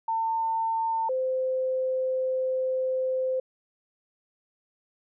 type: tone pair in turn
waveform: sine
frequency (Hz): 901 / 517.9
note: A5 / C5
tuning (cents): +41 / -18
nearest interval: minor seventh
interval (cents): 959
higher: first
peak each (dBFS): -24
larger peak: neither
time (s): 0.08-1.09 / 1.09-3.4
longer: second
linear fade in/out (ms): 5
effects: none